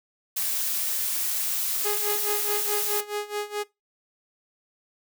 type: noise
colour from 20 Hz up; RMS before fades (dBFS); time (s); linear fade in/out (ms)
blue; -27; 0.36-3.01; 10
type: tone with tremolo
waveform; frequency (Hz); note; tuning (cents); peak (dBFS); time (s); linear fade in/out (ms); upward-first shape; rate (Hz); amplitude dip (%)
sawtooth; 415.3; G#4; 0; -22; 1.84-3.64; 20; sine; 4.7; 85
effects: noise-tail reverb RT60 0.2 s tail -21 dB re dry